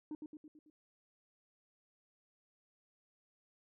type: tone with echo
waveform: sine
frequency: 304.4 Hz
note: D#4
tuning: 38 cents flat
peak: -37 dBFS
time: 0.11-0.15 s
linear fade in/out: 2 ms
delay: 110 ms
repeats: 5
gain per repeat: -5 dB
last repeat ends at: 0.7 s
effects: tanh soft clip ceiling -39 dBFS